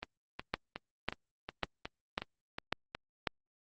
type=two click trains; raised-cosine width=0.3 ms; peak=-14 / -22 dBFS; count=6 / 9; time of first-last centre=0.54-3.272 / 0.03-2.95 s; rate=1.83 / 2.74 Hz; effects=Opus 24 kbps